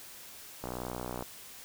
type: click train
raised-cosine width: 1 ms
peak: -23 dBFS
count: 37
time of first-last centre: 0.64-1.224 s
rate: 61.6 Hz
effects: white hiss -49 dBFS RMS until 1.64 s